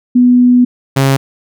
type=tone pair in turn; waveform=sine / sawtooth; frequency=246.9 / 135.87 Hz; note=B3 / C#3; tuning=0 / -34 cents; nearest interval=minor seventh; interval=1034 cents; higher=first; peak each=-4 dBFS; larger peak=neither; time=0.15-0.65 / 0.96-1.17 s; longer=first; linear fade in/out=10 ms; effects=none